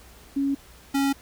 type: tone pair in turn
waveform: sine / square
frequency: 277.2 / 276.1 Hz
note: C#4 / C#4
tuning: 0 / -7 cents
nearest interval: unison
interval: 7 cents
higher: first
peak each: -21 dBFS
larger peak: neither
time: 0.36-0.55 / 0.94-1.13 s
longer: neither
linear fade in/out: 10 ms
effects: added 60 Hz sine -52 dBFS peak until 1.21 s + pink hiss -51 dBFS RMS until 1.21 s